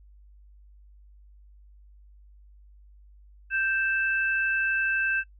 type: tone pair together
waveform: sine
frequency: 1568 / 2637 Hz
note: G6 / E7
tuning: 0 / 0 cents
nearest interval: major sixth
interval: 900 cents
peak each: -24 / -29 dBFS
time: 3.5-5.24 s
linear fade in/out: 50 ms
effects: noise-tail reverb RT60 0.1 s tail -22 dB re dry + added 50 Hz sine -50 dBFS peak until 5.39 s